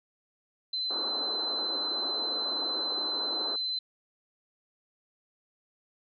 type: tone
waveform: sine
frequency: 4056 Hz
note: B7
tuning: 45 cents sharp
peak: -29 dBFS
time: 0.73-3.79 s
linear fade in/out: 5 ms
type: band-pass noise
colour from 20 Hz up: pink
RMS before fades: -40 dBFS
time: 0.9-3.56 s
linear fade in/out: 5 ms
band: 270 to 1400 Hz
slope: 48 dB/octave
effects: none